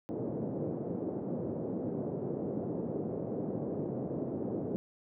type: band-pass noise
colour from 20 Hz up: white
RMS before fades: -36 dBFS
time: 0.09-4.76 s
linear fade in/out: 0 ms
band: 120 to 480 Hz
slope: 24 dB/octave
effects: none